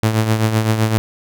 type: tone with tremolo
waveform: sawtooth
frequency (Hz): 110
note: A2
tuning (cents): 0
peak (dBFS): -7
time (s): 0.03-0.98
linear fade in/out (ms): 0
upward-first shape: triangle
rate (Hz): 7.8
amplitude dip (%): 65
effects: none